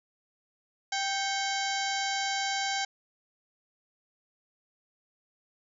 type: harmonic tone with a mistuned harmonic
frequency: 784 Hz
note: G5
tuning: in tune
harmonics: 1 / 2 / 3 / 4 / 5 / 6 / 7 / 8 / 9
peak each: -32 / -35 / -37 / -38 / -39 / -40 / -40 / -41 / -42 dBFS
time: 0.92-2.85 s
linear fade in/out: 5 ms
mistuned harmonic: 3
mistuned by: -120 cents
effects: none